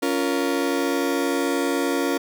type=chord; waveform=35% pulse; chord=Bb minor; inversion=first; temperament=just; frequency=279.7 / 349.6 / 466.2 Hz; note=Db4 / F4 / Bb4; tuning=+16 / +2 / 0 cents; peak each=-22 / -24 / -25 dBFS; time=0.02-2.18 s; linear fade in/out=10 ms; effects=none